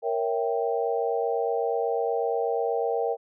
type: chord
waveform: sine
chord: A# diminished seventh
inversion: none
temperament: equal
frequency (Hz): 466.2 / 554.4 / 659.3 / 784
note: A#4 / C#5 / E5 / G5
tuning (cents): 0 / 0 / 0 / 0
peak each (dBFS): -26 / -32 / -31 / -30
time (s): 0.02-3.17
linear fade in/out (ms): 50
effects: none